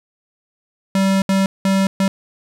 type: tone bursts at uneven times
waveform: square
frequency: 193.4 Hz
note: G3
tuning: 23 cents flat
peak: -14 dBFS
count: 4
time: 0.95-1.22 / 1.29-1.46 / 1.65-1.87 / 2-2.08 s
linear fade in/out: 2 ms
effects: low-pass 11000 Hz 12 dB/octave + 8-bit